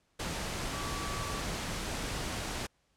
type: tone in noise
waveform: sine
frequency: 1147 Hz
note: D6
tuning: 41 cents flat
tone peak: -41 dBFS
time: 0.73-1.4 s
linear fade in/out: 10 ms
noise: pink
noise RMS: -36 dBFS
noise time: 0.19-2.67 s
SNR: -8 dB
effects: pink hiss -73 dBFS RMS until 2.96 s + low-pass 9000 Hz 12 dB/octave